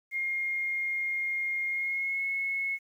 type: tone with pitch glide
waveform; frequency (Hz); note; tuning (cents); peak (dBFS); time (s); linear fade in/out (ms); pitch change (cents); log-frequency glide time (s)
sine; 2131 to 2185; C7 to C#7; +31 to -26; -28; 0.11-2.79; 50; +43; 1.67-2.25
effects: 10-bit